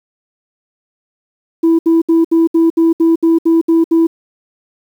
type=tone bursts; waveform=sine; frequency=329.6 Hz; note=E4; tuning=in tune; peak=-5 dBFS; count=11; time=1.63-4.07 s; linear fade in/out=10 ms; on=160 ms; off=68 ms; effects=tanh soft clip ceiling -5 dBFS + 7-bit